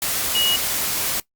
sine tone in noise, 2900 Hz, F#7, 35 cents flat, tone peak -18 dBFS, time 0.35-0.56 s, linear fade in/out 2 ms, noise white, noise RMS -23 dBFS, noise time 0.02-1.2 s, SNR +2 dB, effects noise-tail reverb RT60 0.1 s tail -21 dB re dry + Opus 48 kbps

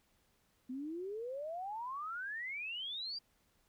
sine exponential sweep, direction up, 246.9 to 4822 Hz, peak -39 dBFS, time 0.69-3.19 s, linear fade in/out 10 ms, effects pink hiss -74 dBFS RMS until 3.68 s

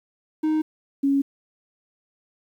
triangle / sine tone pair in turn, 311.1 / 277.2 Hz, D#4 / C#4, 0 / 0 cents, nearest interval major second, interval 200 cents, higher first, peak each -17 dBFS, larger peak neither, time 0.43-0.62 / 1.03-1.22 s, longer neither, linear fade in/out 10 ms, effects 9-bit

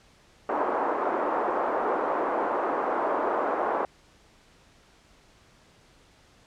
white band-pass noise, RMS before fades -27 dBFS, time 0.49-3.85 s, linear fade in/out 2 ms, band 310 to 1100 Hz, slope 24 dB/octave, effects pink hiss -58 dBFS RMS until 6.46 s + low-pass 7000 Hz 12 dB/octave

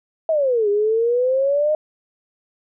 sine exponential two-way sweep, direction down then up, 659.3 to 403.2 to 620 Hz, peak -15 dBFS, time 0.29-1.75 s, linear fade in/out 2 ms, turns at 0.69 s, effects none

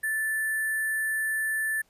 sine tone with sample-and-hold, 1755 Hz, A6, 5 cents flat, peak -25 dBFS, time 0.03-1.82 s, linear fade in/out 10 ms, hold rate 11025 Hz, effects pink hiss -66 dBFS RMS until 1.89 s + resampled to 32000 Hz

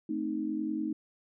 sine chord, A diminished, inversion none, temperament equal, 220 / 261.6 / 311.1 Hz, A3 / C4 / Eb4, 0 / 0 / 0 cents, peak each -36 / -37 / -32 dBFS, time 0.09-0.93 s, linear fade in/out 5 ms, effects none

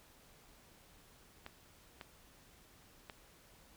clicks, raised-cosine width 0.3 ms, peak -30 dBFS, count 3, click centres 1.464 / 2.012 / 3.098 s, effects pink hiss -63 dBFS RMS until 3.76 s

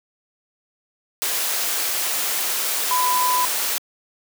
sine tone in noise, 1000 Hz, B5, 21 cents sharp, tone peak -18 dBFS, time 2.91-3.45 s, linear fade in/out 0 ms, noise white, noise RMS -23 dBFS, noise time 1.22-3.78 s, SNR +2 dB, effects high-pass 400 Hz 12 dB/octave

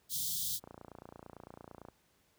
white band-stop noise, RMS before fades -36 dBFS, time 0.09-0.6 s, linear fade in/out 50 ms, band 200 to 3200 Hz, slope 96 dB/octave
click train, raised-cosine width 1 ms, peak -34 dBFS, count 37, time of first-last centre 0.64-1.886 s, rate 28.9 Hz
effects pink hiss -71 dBFS RMS until 2.38 s + high-pass 60 Hz 12 dB/octave

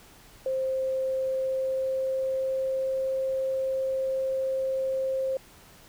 sine tone with pitch glide, 526 to 529.4 Hz, C5 to C5, +9 to +20 cents, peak -25 dBFS, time 0.46-5.37 s, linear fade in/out 2 ms, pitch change +11 cents, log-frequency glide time 1.17-3.07 s, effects pink hiss -53 dBFS RMS until 5.88 s

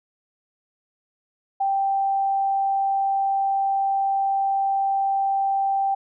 sine tone, 784 Hz, G5, in tune, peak -19 dBFS, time 1.6-5.95 s, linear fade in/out 10 ms, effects none

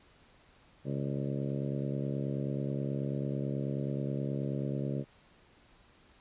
harmonic tone with a mistuned harmonic, 69.3 Hz, C#2, in tune, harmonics 2 / 3 / 4 / 5 / 6 / 7 / 8 / 9, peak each -34 / -38 / -40 / -42 / -44 / -45 / -46 / -47 dBFS, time 0.84-5.05 s, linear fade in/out 50 ms, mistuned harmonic 9, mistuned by -55 cents, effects pink hiss -62 dBFS RMS until 6.2 s + resampled to 8000 Hz

